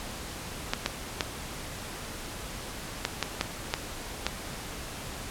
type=clicks; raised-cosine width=0.2 ms; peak=-8 dBFS; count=8; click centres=0.735 / 0.861 / 1.208 / 3.051 / 3.227 / 3.411 / 3.739 / 4.266 s; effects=pink hiss -39 dBFS RMS until 5.3 s + low-pass 12000 Hz 12 dB/octave